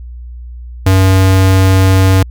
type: tone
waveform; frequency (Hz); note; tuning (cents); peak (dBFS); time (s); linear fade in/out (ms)
square; 94.9; F#2; +44; -6; 0.86-2.23; 5
effects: added 60 Hz sine -25 dBFS peak until 2.3 s